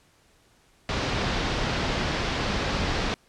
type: low-pass noise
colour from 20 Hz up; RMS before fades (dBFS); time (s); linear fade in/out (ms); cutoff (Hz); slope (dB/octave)
pink; -27; 0.89-3.14; 0; 5100; 24
effects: pink hiss -61 dBFS RMS until 3.28 s + low-pass 10000 Hz 12 dB/octave